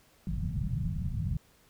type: low-pass noise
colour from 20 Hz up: white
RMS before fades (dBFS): -32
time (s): 0.27-1.37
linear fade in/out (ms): 2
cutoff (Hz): 180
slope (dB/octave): 48
effects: pink hiss -63 dBFS RMS until 1.69 s